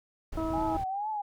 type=noise; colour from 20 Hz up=brown; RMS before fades=-38 dBFS; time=0.32-0.84 s; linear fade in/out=5 ms
type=harmonic tone; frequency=322.3 Hz; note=E4; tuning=39 cents flat; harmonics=1 / 2 / 3 / 4; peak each=-31 / -35 / -40 / -40 dBFS; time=0.37-0.77 s; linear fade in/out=5 ms
type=tone with vibrato; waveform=sine; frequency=809 Hz; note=G#5; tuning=46 cents flat; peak=-30 dBFS; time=0.53-1.22 s; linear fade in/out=10 ms; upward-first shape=triangle; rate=2.2 Hz; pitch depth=140 cents each way
effects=none